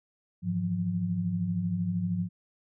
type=tone cluster; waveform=sine; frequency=103.3 / 163.9 / 176.8 Hz; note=G#2 / E3 / F3; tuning=-9 / -10 / +22 cents; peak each=-33 / -37 / -28 dBFS; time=0.42-2.29 s; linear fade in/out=50 ms; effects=none